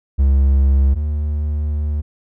triangle tone pair in turn, 68.2 / 74.57 Hz, C#2 / D2, -28 / +27 cents, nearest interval major second, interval 155 cents, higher second, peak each -8 / -15 dBFS, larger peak first, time 0.18-0.95 / 0.95-2.02 s, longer second, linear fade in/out 20 ms, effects none

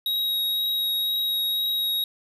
square tone with vibrato, 3800 Hz, A#7, 33 cents sharp, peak -23 dBFS, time 0.06-2.04 s, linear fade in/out 2 ms, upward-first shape triangle, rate 2 Hz, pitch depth 9 cents each way, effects none

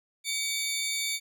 20% pulse tone pair together, 2269 / 3602 Hz, C#7 / A7, +40 / +40 cents, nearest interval minor sixth, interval 800 cents, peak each -26 / -26 dBFS, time 0.24-1.2 s, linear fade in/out 50 ms, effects none

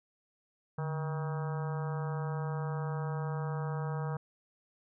harmonic tone with a mistuned harmonic, 158.9 Hz, D#3, 37 cents sharp, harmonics 1 / 3 / 4 / 5 / 6 / 7 / 8 / 9 / 10, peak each -33 / -42 / -49 / -46 / -46 / -49 / -48 / -55 / -52 dBFS, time 0.78-4.17 s, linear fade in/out 5 ms, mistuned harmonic 1, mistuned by -130 cents, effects none

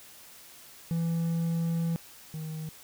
triangle tone pair in turn, 166.5 / 157.16 Hz, E3 / D#3, +18 / +18 cents, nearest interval minor second, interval 100 cents, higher first, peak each -24 / -32 dBFS, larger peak first, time 0.91-1.96 / 2.34-2.69 s, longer first, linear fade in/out 0 ms, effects white hiss -51 dBFS RMS until 2.83 s

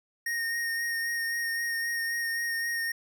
square tone with vibrato, 1853 Hz, A#6, 11 cents flat, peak -29 dBFS, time 0.26-2.92 s, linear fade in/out 5 ms, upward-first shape sine, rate 3.8 Hz, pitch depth 17 cents each way, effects none

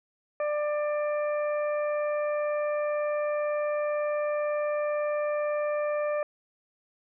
harmonic tone, 594 Hz, D5, 20 cents sharp, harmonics 1 / 2 / 3 / 4, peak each -26 / -36 / -41 / -43 dBFS, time 0.4-6.23 s, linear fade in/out 2 ms, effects none

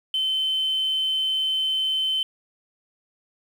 sine tone, 3071 Hz, G7, 36 cents flat, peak -20 dBFS, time 0.14-2.23 s, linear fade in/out 2 ms, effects tanh soft clip ceiling -16 dBFS + 8-bit

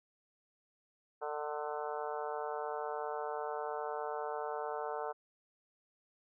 harmonic tone with a mistuned harmonic, 149.5 Hz, D3, 31 cents sharp, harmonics 3 / 4 / 5 / 6 / 7 / 8 / 9 / 10, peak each -41 / -43 / -42 / -44 / -47 / -52 / -47 / -52 dBFS, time 1.21-5.13 s, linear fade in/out 20 ms, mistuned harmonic 9, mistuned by -35 cents, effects none

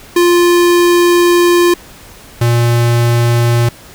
square tone pair in turn, 349.2 / 118.5 Hz, F4 / A#2, 0 / +29 cents, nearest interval octave + perfect fifth, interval 1871 cents, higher first, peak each -7 / -9 dBFS, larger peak first, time 0.16-1.74 / 2.41-3.69 s, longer first, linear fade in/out 5 ms, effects pink hiss -37 dBFS RMS until 3.94 s

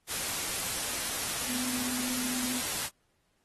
sine tone in noise, 250.5 Hz, B3, 25 cents sharp, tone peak -36 dBFS, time 1.46-2.62 s, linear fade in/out 50 ms, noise white, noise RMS -33 dBFS, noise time 0.07-2.9 s, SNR -6 dB, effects pink hiss -74 dBFS RMS until 3.44 s + AAC 32 kbps

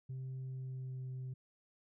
sine tone with pitch glide, 130.8 to 129.07 Hz, C3 to C3, 0 to -23 cents, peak -38 dBFS, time 0.09-1.34 s, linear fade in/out 10 ms, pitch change -23 cents, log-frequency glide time 0.4-1.1 s, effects tanh soft clip ceiling -39 dBFS

